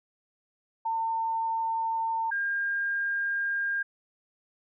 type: tone pair in turn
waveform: sine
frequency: 903 / 1609 Hz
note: A5 / G6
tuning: +45 / +45 cents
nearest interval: minor seventh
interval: 1000 cents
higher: second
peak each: -26 dBFS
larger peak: neither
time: 0.85-2.31 / 2.31-3.83 s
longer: second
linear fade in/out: 10 ms
effects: none